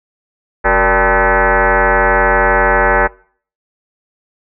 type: tone with frequency modulation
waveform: sine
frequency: 466.2 Hz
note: A#4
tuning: in tune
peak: -8 dBFS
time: 0.64-3.08 s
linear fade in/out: 20 ms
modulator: 210 Hz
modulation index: 6.7
effects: noise-tail reverb RT60 0.5 s tail -23 dB re dry